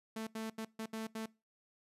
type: tone bursts at uneven times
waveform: sawtooth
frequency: 221.5 Hz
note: A3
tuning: 12 cents sharp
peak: -35 dBFS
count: 6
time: 0.16-0.27 / 0.35-0.5 / 0.58-0.65 / 0.79-0.86 / 0.93-1.07 / 1.15-1.26 s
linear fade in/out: 5 ms
effects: noise-tail reverb RT60 0.3 s tail -23 dB re dry + resampled to 32000 Hz